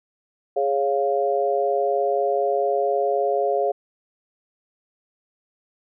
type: chord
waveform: sine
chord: Db major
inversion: second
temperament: equal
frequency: 415.3 / 554.4 / 698.5 Hz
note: Ab4 / Db5 / F5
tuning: 0 / 0 / 0 cents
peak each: -23 dBFS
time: 0.56-3.72 s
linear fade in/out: 10 ms
effects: none